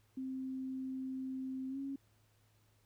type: tone with pitch glide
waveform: sine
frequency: 262 to 274.1 Hz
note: C4 to C#4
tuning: +2 to -19 cents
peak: -38 dBFS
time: 0.17-1.96 s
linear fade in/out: 5 ms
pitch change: +79 cents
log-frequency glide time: 1.69-1.78 s
effects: added 106 Hz sine -70 dBFS peak until 2.85 s + pink hiss -74 dBFS RMS until 2.85 s